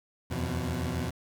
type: tone cluster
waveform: 20% pulse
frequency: 80.8 / 88.2 / 125.3 Hz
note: E2 / F2 / B2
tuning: -34 / +18 / +25 cents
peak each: -29 dBFS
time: 0.3-1.11 s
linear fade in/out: 20 ms
effects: 8-bit